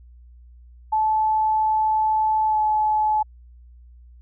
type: tone with pitch glide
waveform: sine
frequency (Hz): 868 to 857.5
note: A5 to A5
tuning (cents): -24 to -45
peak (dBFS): -17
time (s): 0.92-3.23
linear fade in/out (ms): 10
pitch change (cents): -21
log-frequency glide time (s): 2.47-2.58
effects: added 60 Hz sine -44 dBFS peak until 4.21 s